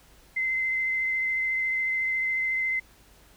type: tone with vibrato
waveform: sine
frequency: 2065 Hz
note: C7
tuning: 23 cents flat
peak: -24 dBFS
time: 0.36-2.8 s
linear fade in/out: 10 ms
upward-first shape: triangle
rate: 14 Hz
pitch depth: 15 cents each way
effects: added 50 Hz sine -58 dBFS peak until 3.36 s + pink hiss -57 dBFS RMS until 3.36 s